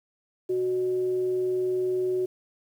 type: tone with frequency modulation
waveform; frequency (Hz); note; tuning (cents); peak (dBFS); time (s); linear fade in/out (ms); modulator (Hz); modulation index
sine; 370; F#4; 0; -23; 0.49-2.26; 10; 240; 0.22
effects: high-pass 150 Hz 12 dB/octave + 9-bit